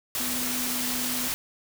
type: tone in noise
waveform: sine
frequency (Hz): 248.8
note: B3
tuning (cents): +13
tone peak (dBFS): -34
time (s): 0.2-1.28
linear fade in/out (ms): 0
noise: white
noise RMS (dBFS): -29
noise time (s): 0.15-1.34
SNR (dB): -8
effects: none